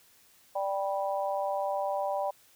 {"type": "harmonic tone", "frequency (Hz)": 196.1, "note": "G3", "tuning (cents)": 1, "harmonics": [3, 4, 5], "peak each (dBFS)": [-31, -32, -36], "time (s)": [0.55, 2.31], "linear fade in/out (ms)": 10, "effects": ["white hiss -61 dBFS RMS until 2.55 s"]}